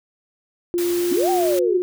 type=tone with pitch glide; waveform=sine; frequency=349.2 to 360.1 Hz; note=F4 to F#4; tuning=0 to -47 cents; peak=-18 dBFS; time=0.74-1.82 s; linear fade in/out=0 ms; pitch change=+53 cents; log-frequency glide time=0.95-1.66 s
type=noise; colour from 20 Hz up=white; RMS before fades=-31 dBFS; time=0.78-1.59 s; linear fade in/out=0 ms
type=linear two-way sweep; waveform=sine; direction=up then down; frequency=233.1 to 785 to 360.3 Hz; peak=-19 dBFS; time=1.11-1.78 s; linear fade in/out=10 ms; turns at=1.3 s
effects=none